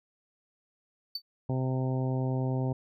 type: tone with exponential decay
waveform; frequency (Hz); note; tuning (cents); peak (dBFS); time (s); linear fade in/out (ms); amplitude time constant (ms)
triangle; 4546; C#8; +43; -27; 1.15-1.22; 5; 15
type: harmonic tone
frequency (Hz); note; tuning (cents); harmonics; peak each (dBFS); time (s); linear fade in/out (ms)
130; C3; -11; 1 / 2 / 3 / 4 / 5 / 6 / 7; -28 / -34 / -38 / -40 / -42 / -44 / -45; 1.49-2.73; 5
effects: none